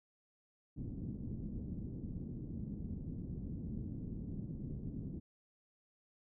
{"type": "low-pass noise", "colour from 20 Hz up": "white", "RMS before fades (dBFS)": -43, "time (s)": [0.76, 5.2], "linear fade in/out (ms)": 20, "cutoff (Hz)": 250, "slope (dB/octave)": 24, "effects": []}